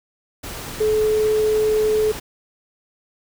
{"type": "tone in noise", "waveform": "sine", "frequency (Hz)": 430.4, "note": "A4", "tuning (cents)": -38, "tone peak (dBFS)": -15, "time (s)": [0.8, 2.12], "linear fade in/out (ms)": 10, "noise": "pink", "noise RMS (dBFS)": -32, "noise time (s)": [0.43, 2.2], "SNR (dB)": 14, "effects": []}